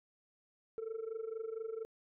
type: tone with amplitude modulation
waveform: sine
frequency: 446.8 Hz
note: A4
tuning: 27 cents sharp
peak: -33 dBFS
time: 0.78-1.85 s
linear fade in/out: 0 ms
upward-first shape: sine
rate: 24.3 Hz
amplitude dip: 85%
effects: tanh soft clip ceiling -35 dBFS